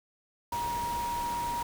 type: tone in noise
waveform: sine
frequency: 949 Hz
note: A#5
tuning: 31 cents sharp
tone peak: -30 dBFS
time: 0.52-1.63 s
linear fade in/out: 5 ms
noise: pink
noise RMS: -40 dBFS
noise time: 0.52-1.63 s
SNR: +7 dB
effects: none